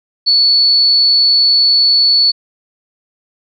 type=tone; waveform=sine; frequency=4435 Hz; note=C#8; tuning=in tune; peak=-7 dBFS; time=0.26-2.32 s; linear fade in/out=20 ms; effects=none